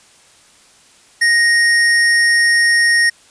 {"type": "tone with sample-and-hold", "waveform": "sine", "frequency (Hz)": 1869, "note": "A#6", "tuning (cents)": 4, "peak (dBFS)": -9, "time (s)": [1.21, 3.1], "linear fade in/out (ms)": 10, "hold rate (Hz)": 7350, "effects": ["white hiss -48 dBFS RMS until 3.3 s", "resampled to 22050 Hz"]}